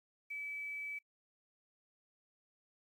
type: tone with quantisation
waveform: sine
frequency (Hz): 2298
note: D7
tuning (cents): -38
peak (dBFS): -40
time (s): 0.3-0.99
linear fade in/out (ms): 10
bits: 11
effects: noise-tail reverb RT60 0.1 s tail -21 dB re dry